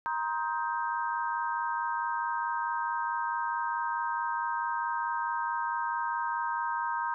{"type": "chord", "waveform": "sine", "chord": "C minor seventh", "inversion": "third", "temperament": "just", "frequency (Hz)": [941.9, 1046.5, 1255.8, 1569.8], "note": ["Bb5", "C6", "Eb6", "G6"], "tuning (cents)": [18, 0, 16, 2], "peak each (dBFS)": [-31, -37, -37, -36], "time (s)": [0.06, 7.14], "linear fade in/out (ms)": 0, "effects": []}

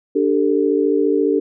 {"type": "chord", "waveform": "sine", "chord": "D suspended fourth", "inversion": "none", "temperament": "equal with one note detuned", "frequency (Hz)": [293.7, 392, 446.4], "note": ["D4", "G4", "A4"], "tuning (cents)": [0, 0, 25], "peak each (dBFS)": -18, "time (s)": [0.15, 1.4], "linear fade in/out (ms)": 10, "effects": []}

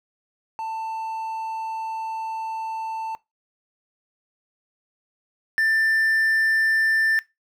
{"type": "tone pair in turn", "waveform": "triangle", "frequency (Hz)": [890, 1780], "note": ["A5", "A6"], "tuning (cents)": [20, 20], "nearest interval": "octave", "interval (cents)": 1200, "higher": "second", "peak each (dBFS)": [-25, -16], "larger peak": "second", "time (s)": [[0.59, 3.15], [5.58, 7.19]], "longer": "first", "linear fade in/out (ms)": 0, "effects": ["noise-tail reverb RT60 0.2 s tail -20 dB re dry"]}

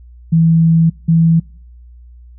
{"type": "tone pair in turn", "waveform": "sine", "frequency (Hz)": [163.9, 164.54], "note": ["E3", "E3"], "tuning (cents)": [-10, -3], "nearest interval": "unison", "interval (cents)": 7, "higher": "second", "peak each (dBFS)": -7, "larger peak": "neither", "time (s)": [[0.32, 0.9], [1.08, 1.4]], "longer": "first", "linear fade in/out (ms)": 10, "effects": ["noise-tail reverb RT60 0.6 s tail -26 dB re dry", "added 60 Hz sine -36 dBFS peak until 2.38 s"]}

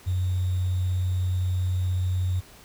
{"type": "tone with sample-and-hold", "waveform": "sine", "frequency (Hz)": 91.6, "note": "F#2", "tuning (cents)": -17, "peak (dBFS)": -22, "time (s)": [0.06, 2.41], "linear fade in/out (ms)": 20, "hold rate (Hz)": 3675, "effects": ["pink hiss -50 dBFS RMS until 2.64 s"]}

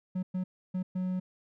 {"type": "tone bursts at uneven times", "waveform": "triangle", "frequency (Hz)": 184.1, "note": "F#3", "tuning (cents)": -8, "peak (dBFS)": -27, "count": 4, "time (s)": [[0.15, 0.23], [0.34, 0.44], [0.74, 0.83], [0.95, 1.2]], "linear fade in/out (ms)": 10, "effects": []}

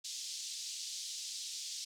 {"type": "band-pass noise", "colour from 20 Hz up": "white", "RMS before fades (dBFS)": -43, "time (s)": [0.04, 1.85], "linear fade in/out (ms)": 10, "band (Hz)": [3600, 6800], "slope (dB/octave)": 24, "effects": []}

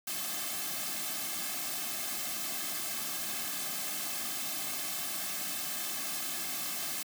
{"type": "noise with comb filter", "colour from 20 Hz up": "white", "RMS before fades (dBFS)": -36, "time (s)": [0.07, 7.03], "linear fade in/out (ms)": 5, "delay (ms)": 2.1, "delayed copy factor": -0.95, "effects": ["high-pass 150 Hz 12 dB/octave"]}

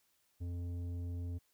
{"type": "tone with tanh clipping", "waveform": "triangle", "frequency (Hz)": 87.31, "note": "F2", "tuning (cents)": 0, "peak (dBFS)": -39, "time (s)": [0.4, 1.39], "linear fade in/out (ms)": 20, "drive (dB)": 14, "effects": ["white hiss -75 dBFS RMS until 1.53 s"]}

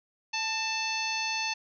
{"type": "harmonic tone with a mistuned harmonic", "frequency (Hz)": 880, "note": "A5", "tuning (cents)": 0, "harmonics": [1, 2, 3, 4, 5, 6, 7], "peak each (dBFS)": [-35, -40, -32, -41, -35, -42, -39], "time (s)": [0.33, 1.54], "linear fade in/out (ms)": 10, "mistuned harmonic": 2, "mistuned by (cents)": 41, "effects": []}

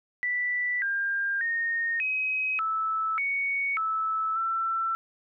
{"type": "tone with pitch steps", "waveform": "sine", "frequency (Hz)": [1971, 1601, 1847, 2535, 1310, 2229, 1308, 1340], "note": ["B6", "G6", "A#6", "D#7", "E6", "C#7", "E6", "E6"], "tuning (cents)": [-4, 36, -16, 32, -11, 9, -14, 28], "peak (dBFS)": -25, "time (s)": [0.23, 4.95], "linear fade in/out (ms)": 0, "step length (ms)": 590, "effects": []}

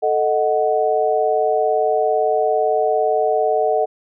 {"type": "chord", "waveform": "sine", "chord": "D# diminished", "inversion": "second", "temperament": "equal", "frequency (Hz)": [440, 622.3, 740], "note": ["A4", "D#5", "F#5"], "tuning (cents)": [0, 0, 0], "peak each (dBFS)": -19, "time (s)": [0.02, 3.86], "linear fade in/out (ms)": 20, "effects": []}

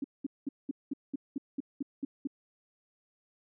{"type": "tone bursts", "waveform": "sine", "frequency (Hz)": 277.2, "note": "C#4", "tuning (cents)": 0, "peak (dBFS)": -30, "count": 11, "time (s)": [0.02, 2.273], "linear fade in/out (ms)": 5, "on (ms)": 23, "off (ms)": 200, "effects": []}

